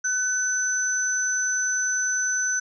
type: tone pair together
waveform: sine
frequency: 1510 / 6040 Hz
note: F#6 / F#8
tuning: +35 / +35 cents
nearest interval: 2 octaves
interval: 2400 cents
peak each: -25 / -24 dBFS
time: 0.04-2.6 s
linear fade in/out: 10 ms
effects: none